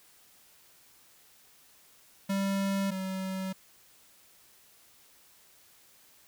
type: tone pair in turn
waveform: square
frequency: 196 / 189.54 Hz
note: G3 / F#3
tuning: 0 / +42 cents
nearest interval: minor second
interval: 58 cents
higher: first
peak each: -28 / -33 dBFS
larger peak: first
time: 2.29-2.91 / 2.91-3.53 s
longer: neither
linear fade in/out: 10 ms
effects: white hiss -60 dBFS RMS until 6.27 s